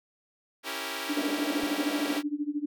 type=chord; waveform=5% pulse; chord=C# diminished seventh; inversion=none; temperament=equal; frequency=277.2 / 329.6 / 392 / 466.2 Hz; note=C#4 / E4 / G4 / Bb4; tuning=0 / 0 / 0 / 0 cents; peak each=-27 dBFS; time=0.63-2.23 s; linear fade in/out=50 ms
type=tone with tremolo; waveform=sine; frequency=293.7 Hz; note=D4; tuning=in tune; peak=-25 dBFS; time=1.09-2.66 s; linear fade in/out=10 ms; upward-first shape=sine; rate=13 Hz; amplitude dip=90%
type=band-pass noise; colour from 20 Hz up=white; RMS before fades=-37 dBFS; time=1.17-2.17 s; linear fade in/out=2 ms; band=210 to 730 Hz; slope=48 dB/octave
type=click; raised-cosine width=5 ms; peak=-34 dBFS; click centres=1.635 s
effects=none